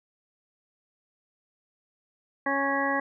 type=harmonic tone; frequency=276.6 Hz; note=C#4; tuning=4 cents flat; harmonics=1 / 2 / 3 / 4 / 6 / 7; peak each=-31 / -31 / -31 / -31 / -31 / -31 dBFS; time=2.46-3 s; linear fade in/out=5 ms; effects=none